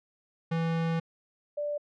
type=tone pair in turn; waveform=square / sine; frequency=164.81 / 587.3 Hz; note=E3 / D5; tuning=0 / 0 cents; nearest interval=octave + minor seventh; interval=2200 cents; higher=second; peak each=-27 / -29 dBFS; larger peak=first; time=0.51-1 / 1.57-1.78 s; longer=first; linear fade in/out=10 ms; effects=low-pass 3000 Hz 12 dB/octave